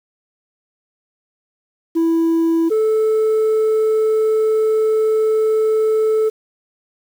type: tone pair in turn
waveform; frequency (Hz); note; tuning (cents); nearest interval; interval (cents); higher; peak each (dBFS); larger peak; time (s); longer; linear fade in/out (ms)
sine; 329.6 / 436.8; E4 / A4; 0 / -13; perfect fourth; 487; second; -10; neither; 1.95-2.7 / 2.7-6.3; second; 20
effects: tanh soft clip ceiling -12 dBFS + 7-bit